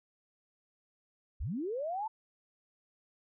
sine linear sweep, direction up, 38.89 to 906 Hz, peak -33 dBFS, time 1.4-2.08 s, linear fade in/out 10 ms, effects none

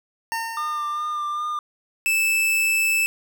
25% pulse tone with exponential decay, 911 Hz, A#5, 40 cents flat, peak -19 dBFS, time 0.32-1.52 s, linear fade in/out 0 ms, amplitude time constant 260 ms
triangle tone with vibrato, 1200 Hz, D6, 37 cents sharp, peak -22 dBFS, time 0.57-1.59 s, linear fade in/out 2 ms, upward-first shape sine, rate 2.5 Hz, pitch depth 21 cents each way
45% pulse tone, 2631 Hz, E7, 4 cents flat, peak -18 dBFS, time 2.06-3.06 s, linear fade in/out 0 ms
effects none

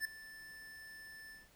square tone with ADSR envelope, 1760 Hz, A6, in tune, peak -33 dBFS, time 0-1.49 s, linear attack 49 ms, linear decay 6 ms, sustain -18 dB, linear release 180 ms, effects pink hiss -66 dBFS RMS until 1.55 s

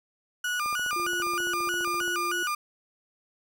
35% pulse tone with vibrato, 1327 Hz, E6, 11 cents sharp, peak -25 dBFS, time 0.44-2.55 s, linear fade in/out 5 ms, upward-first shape square, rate 3.2 Hz, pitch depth 170 cents each way
click train, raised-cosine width 1 ms, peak -29 dBFS, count 22, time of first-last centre 0.66-2.079 s, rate 14.8 Hz
sine tone, 349.6 Hz, F4, 2 cents sharp, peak -34 dBFS, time 0.96-2.43 s, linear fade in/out 2 ms
effects none

